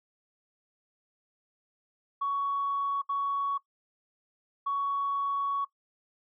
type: tone bursts at uneven times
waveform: sine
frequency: 1118 Hz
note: C#6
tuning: 14 cents sharp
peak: -26 dBFS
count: 3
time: 2.21-3.02 / 3.09-3.58 / 4.66-5.65 s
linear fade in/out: 10 ms
effects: noise-tail reverb RT60 0.1 s tail -19 dB re dry + tanh soft clip ceiling -22 dBFS